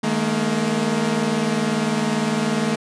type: chord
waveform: sawtooth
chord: D# suspended fourth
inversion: none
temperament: equal with one note detuned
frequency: 155.56 / 213.1 / 233.1 Hz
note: D#3 / G#3 / A#3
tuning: 0 / +45 / 0 cents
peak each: -23 / -18 / -19 dBFS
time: 0.03-2.76 s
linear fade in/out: 10 ms
effects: resampled to 22050 Hz